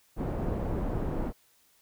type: low-pass noise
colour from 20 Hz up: pink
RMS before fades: -31 dBFS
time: 0.16-1.33 s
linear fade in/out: 50 ms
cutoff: 630 Hz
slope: 12 dB/octave
effects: white hiss -65 dBFS RMS until 1.81 s